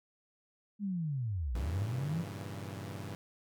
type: linear two-way sweep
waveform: sine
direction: down then up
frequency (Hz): 211.2 to 55 to 178.1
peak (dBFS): -32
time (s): 0.79-2.25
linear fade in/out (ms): 50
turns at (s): 1.55
type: chord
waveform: sawtooth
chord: G diminished seventh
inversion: none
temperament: equal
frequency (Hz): 98 / 116.54 / 138.59 / 164.81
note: G2 / Bb2 / Db3 / Fb3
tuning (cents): 0 / 0 / 0 / 0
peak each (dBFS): -39 / -43 / -44 / -44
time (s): 1.55-3.15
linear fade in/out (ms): 0
effects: none